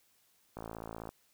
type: click train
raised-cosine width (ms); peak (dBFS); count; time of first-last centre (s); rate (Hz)
1; -28; 30; 0.57-1.091; 55.7
effects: white hiss -70 dBFS RMS until 1.33 s